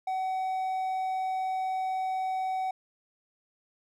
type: tone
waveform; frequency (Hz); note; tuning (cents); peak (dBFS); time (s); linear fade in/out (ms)
triangle; 754; F#5; +32; -26; 0.07-2.71; 5
effects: none